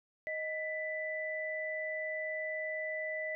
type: tone pair together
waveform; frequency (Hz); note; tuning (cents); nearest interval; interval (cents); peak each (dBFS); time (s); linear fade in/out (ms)
sine; 625.6 / 1986; D#5 / B6; +9 / +9; octave + minor sixth; 2000; -38 / -37; 0.27-3.35; 0
effects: none